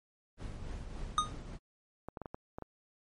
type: noise with tremolo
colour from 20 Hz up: brown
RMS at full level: -40 dBFS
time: 0.37-1.59 s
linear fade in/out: 50 ms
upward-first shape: triangle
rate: 3.5 Hz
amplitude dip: 50%
type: tone with exponential decay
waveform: square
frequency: 1236 Hz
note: D#6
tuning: 12 cents flat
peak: -23 dBFS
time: 1.18-1.33 s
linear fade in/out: 1 ms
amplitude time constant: 31 ms
type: clicks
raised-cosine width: 1 ms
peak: -27 dBFS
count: 7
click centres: 2.086 / 2.172 / 2.217 / 2.258 / 2.345 / 2.585 / 2.623 s
effects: low-pass 11000 Hz 12 dB/octave + MP3 48 kbps